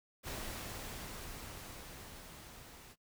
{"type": "noise with level ramp", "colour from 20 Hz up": "pink", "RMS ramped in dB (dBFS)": [-42, -55], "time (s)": [0.23, 2.96], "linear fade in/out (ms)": 50, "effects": ["noise-tail reverb RT60 0.1 s tail -21 dB re dry"]}